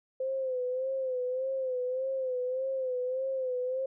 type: tone with vibrato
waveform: sine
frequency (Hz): 516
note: C5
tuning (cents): -24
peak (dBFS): -29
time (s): 0.2-3.86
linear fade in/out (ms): 5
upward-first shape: sine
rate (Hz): 1.7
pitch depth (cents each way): 60
effects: none